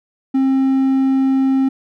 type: tone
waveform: triangle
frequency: 266.7 Hz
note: C4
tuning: 33 cents sharp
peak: -10 dBFS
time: 0.34-1.69 s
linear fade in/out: 10 ms
effects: none